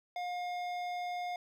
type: tone with hard clipping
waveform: sine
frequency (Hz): 713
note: F5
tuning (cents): +36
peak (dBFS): -37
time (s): 0.16-1.36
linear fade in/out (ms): 2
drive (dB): 12
effects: none